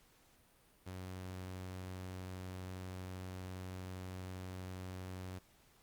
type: tone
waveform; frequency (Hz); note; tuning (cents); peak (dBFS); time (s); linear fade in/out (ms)
sawtooth; 92.5; F#2; 0; -40; 0.86-5.39; 10
effects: pink hiss -68 dBFS RMS until 5.82 s + Opus 48 kbps